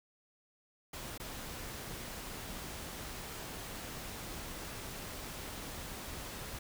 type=noise with dropouts; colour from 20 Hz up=pink; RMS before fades=-44 dBFS; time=0.93-6.59 s; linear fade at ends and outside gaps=5 ms; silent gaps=1.178-1.198 s; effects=none